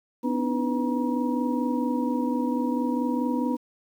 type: tone cluster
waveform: sine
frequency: 249.1 / 289.6 / 314 / 494.8 / 951 Hz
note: B3 / D4 / D#4 / B4 / A#5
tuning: +15 / -24 / +16 / +3 / +34 cents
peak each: -25 / -30 / -33 / -33 / -33 dBFS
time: 0.23-3.57 s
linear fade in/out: 20 ms
effects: 9-bit

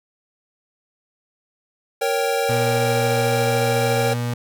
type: chord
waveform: square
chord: G diminished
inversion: first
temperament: equal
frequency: 466.2 / 554.4 / 784 Hz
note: Bb4 / Db5 / G5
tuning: 0 / 0 / 0 cents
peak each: -23 / -24 / -25 dBFS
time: 2.01-4.14 s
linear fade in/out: 10 ms
type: tone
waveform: 35% pulse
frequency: 120 Hz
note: B2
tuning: 49 cents flat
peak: -20 dBFS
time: 2.49-4.34 s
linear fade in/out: 5 ms
effects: none

